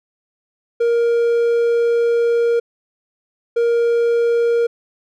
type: tone bursts at uneven times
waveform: triangle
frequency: 469 Hz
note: A#4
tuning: 11 cents sharp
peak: -11 dBFS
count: 2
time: 0.8-2.6 / 3.56-4.67 s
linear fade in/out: 10 ms
effects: none